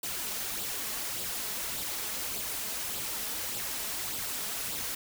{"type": "noise with flanger", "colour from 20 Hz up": "white", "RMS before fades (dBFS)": -35, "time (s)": [0.03, 4.95], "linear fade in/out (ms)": 5, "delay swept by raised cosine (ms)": [0.24, 4.74], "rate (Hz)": 1.7, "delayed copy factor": 0.5, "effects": []}